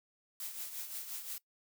blue noise with tremolo, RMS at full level -40 dBFS, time 0.4-1.38 s, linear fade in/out 2 ms, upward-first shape triangle, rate 5.7 Hz, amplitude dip 65%, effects noise-tail reverb RT60 0.1 s tail -20 dB re dry

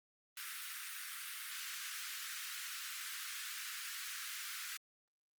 pink high-pass noise, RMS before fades -45 dBFS, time 0.37-4.77 s, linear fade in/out 2 ms, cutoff 1300 Hz, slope 48 dB/octave, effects Opus 32 kbps

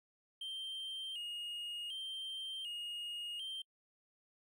triangle tone with vibrato, 3000 Hz, F#7, 23 cents sharp, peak -39 dBFS, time 0.41-3.62 s, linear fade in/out 5 ms, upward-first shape square, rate 0.67 Hz, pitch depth 81 cents each way, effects noise-tail reverb RT60 0.1 s tail -26 dB re dry

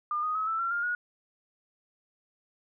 sine tone with pitch steps, 1206 / 1243.5 / 1282.1 / 1322 / 1363.1 / 1405.5 / 1449.2 Hz, D6 / D#6 / E6 / E6 / F6 / F6 / F#6, +46 / -1 / -48 / +5 / -42 / +11 / -36 cents, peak -27 dBFS, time 0.11-0.95 s, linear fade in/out 2 ms, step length 120 ms, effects none

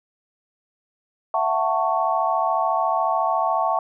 sine chord, F# minor seventh, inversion third, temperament just, 666 / 740 / 888 / 1110 Hz, E5 / F#5 / A5 / C#6, +18 / 0 / +16 / +2 cents, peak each -24 dBFS, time 1.34-3.79 s, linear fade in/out 2 ms, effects none

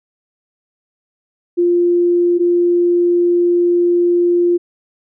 sine tone pair in turn, 349.2 / 349.2 Hz, F4 / F4, 0 / 0 cents, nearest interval unison, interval 0 cents, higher neither, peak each -10 dBFS, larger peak neither, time 1.57-2.39 / 2.39-4.58 s, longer second, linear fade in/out 20 ms, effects none

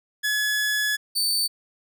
sawtooth tone pair in turn, 1700 / 4547 Hz, G#6 / C#8, +40 / +43 cents, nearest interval octave + perfect fourth, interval 1703 cents, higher second, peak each -18 dBFS, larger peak neither, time 0.23-0.97 / 1.15-1.48 s, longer first, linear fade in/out 20 ms, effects none

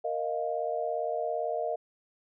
sine chord, Bb suspended fourth, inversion none, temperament just, 466.2 / 621.6 / 699.2 Hz, Bb4 / Eb5 / F5, 0 / -2 / +2 cents, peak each -34 / -32 / -33 dBFS, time 0.04-1.76 s, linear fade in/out 10 ms, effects none

